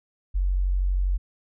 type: tone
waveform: sine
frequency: 46.25 Hz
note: F#1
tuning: in tune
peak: -20 dBFS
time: 0.34-1.18 s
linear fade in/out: 20 ms
effects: none